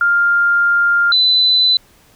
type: tone pair in turn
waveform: sine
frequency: 1400 / 4006 Hz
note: F6 / B7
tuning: +4 / +24 cents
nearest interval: octave + tritone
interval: 1820 cents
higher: second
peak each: -10 / -9 dBFS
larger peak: second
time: 0.01-1.12 / 1.12-1.77 s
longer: first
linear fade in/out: 2 ms
effects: pink hiss -50 dBFS RMS until 2.15 s